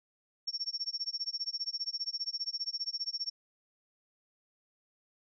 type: tone with tremolo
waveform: sine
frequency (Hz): 5480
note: F8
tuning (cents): -34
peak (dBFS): -30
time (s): 0.47-3.3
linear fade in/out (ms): 10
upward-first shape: sine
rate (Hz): 15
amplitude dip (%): 100
effects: none